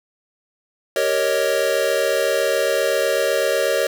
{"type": "chord", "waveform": "square", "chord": "Eb dominant seventh", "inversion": "first", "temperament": "equal", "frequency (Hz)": [392, 466.2, 554.4, 622.3], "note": ["G4", "Bb4", "Db5", "Eb5"], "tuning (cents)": [0, 0, 0, 0], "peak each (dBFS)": [-27, -24, -21, -24], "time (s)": [0.96, 3.87], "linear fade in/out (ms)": 2, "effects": []}